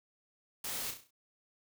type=noise with echo; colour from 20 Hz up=white; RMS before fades=-39 dBFS; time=0.64-0.91 s; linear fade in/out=5 ms; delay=33 ms; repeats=6; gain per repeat=-6 dB; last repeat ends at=1.108 s; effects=none